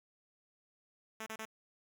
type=tone bursts; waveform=5% pulse; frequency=220 Hz; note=A3; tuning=in tune; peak=-30 dBFS; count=3; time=1.2-1.454 s; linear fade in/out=5 ms; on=64 ms; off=31 ms; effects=none